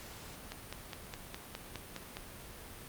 click train, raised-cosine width 0.2 ms, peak -23 dBFS, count 9, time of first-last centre 0.52-2.169 s, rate 4.85 Hz, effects pink hiss -49 dBFS RMS until 2.88 s + Opus 48 kbps

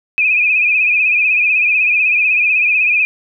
sine tone with vibrato, 2489 Hz, D#7, in tune, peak -10 dBFS, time 0.18-3.05 s, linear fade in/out 0 ms, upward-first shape sine, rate 16 Hz, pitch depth 68 cents each way, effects none

